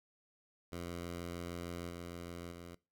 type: tone with level steps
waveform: 10% pulse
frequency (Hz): 86.5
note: F2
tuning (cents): -16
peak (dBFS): -33 / -36 / -40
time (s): 0.72-2.75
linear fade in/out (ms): 5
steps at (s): 1.89 / 2.51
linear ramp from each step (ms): 10
effects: noise-tail reverb RT60 0.3 s tail -23 dB re dry